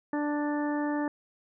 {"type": "harmonic tone", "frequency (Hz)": 294.4, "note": "D4", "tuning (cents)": 4, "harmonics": [1, 2, 3, 4, 5, 6], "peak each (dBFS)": [-28, -36, -36, -43, -46, -40], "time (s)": [0.13, 1.08], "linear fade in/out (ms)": 2, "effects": []}